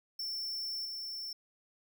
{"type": "tone with level steps", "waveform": "square", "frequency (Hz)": 5390, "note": "E8", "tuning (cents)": 38, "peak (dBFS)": [-36, -39], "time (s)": [0.19, 1.33], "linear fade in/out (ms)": 5, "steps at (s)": 0.85, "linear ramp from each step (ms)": 5, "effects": []}